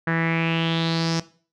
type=tone with low-pass filter sweep; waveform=sawtooth; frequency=164.81 Hz; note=E3; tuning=in tune; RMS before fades=-23 dBFS; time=0.07-1.2 s; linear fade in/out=5 ms; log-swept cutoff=1700 to 5600 Hz; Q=5.2; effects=noise-tail reverb RT60 0.4 s tail -17 dB re dry